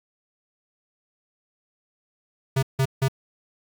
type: tone bursts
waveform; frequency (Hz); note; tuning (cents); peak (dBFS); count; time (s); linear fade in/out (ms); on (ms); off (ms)
square; 133.7; C3; +38; -19; 3; 2.56-3.084; 10; 68; 160
type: click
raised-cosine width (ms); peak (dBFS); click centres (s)
3; -21; 2.617
effects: 9-bit